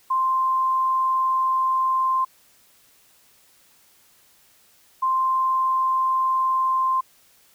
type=tone pair in turn; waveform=sine; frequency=1046.5 / 1046.5 Hz; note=C6 / C6; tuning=0 / 0 cents; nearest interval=unison; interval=0 cents; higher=neither; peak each=-18 dBFS; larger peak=neither; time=0.1-2.25 / 5.02-7.01 s; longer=first; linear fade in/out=10 ms; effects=white hiss -57 dBFS RMS until 7.54 s